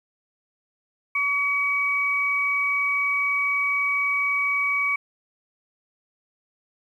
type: tone pair together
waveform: sine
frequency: 1134 / 2266 Hz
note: C#6 / C#7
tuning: +39 / +37 cents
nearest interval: octave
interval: 1198 cents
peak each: -28 / -21 dBFS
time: 1.15-4.96 s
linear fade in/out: 5 ms
effects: 9-bit